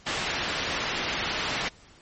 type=low-pass noise; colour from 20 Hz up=white; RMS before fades=-30 dBFS; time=0.06-1.69 s; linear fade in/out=10 ms; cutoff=3300 Hz; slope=12 dB/octave; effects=pink hiss -54 dBFS RMS until 2.01 s + MP3 32 kbps